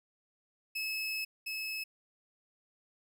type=tone pair in turn; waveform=30% pulse; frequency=2591 / 2591 Hz; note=E7 / E7; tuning=-30 / -30 cents; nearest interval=unison; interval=0 cents; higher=neither; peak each=-31 / -33 dBFS; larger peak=first; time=0.75-1.25 / 1.46-1.84 s; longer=first; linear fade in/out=10 ms; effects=none